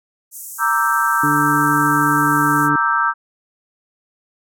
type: band-pass noise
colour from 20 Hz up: white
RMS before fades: -33 dBFS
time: 0.31-2.7 s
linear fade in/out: 50 ms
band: 6400 to 15000 Hz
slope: 48 dB/octave
type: chord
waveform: sine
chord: E half-diminished seventh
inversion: second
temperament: equal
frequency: 932.3 / 1174.7 / 1318.5 / 1568 Hz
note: Bb5 / D6 / E6 / G6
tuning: 0 / 0 / 0 / 0 cents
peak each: -21 / -21 / -18 / -19 dBFS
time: 0.58-3.14 s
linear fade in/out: 50 ms
type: harmonic tone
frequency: 146.83 Hz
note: D3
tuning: in tune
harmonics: 1 / 2 / 3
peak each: -23 / -19 / -32 dBFS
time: 1.23-2.76 s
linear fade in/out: 5 ms
effects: none